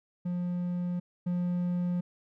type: tone pair in turn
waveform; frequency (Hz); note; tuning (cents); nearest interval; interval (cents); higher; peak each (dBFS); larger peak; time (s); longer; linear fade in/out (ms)
triangle; 177.1 / 177.1; F3 / F3; +24 / +24; unison; 0; neither; -27 / -25; second; 0.25-1 / 1.26-2.01; neither; 10
effects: none